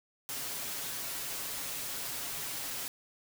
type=noise with comb filter; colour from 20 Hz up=white; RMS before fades=-38 dBFS; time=0.29-2.88 s; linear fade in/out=0 ms; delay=7.2 ms; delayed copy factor=+0.5; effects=none